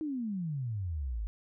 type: exponential sweep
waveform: sine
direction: down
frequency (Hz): 321.9 to 49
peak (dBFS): -32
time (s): 0.01-1.27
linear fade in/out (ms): 0
effects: none